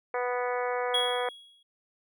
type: harmonic tone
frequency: 246.8 Hz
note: B3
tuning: 1 cent flat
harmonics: 2 / 3 / 4 / 5 / 6 / 7 / 8 / 9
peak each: -30 / -34 / -36 / -38 / -40 / -41 / -42 / -43 dBFS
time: 0.14-1.29 s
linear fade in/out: 2 ms
type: tone with exponential decay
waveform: triangle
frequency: 3322 Hz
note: G#7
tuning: in tune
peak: -21 dBFS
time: 0.94-1.63 s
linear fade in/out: 5 ms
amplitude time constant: 150 ms
effects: none